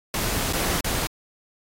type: noise with dropouts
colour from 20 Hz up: pink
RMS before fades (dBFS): -25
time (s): 0.14-1.07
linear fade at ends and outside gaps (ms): 2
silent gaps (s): 0.527-0.532 / 0.808-0.844
effects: AAC 48 kbps